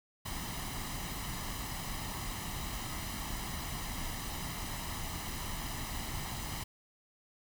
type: noise with comb filter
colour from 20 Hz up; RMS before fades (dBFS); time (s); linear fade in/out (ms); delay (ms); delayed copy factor
pink; -39; 0.25-6.64; 10; 1; +0.6
effects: none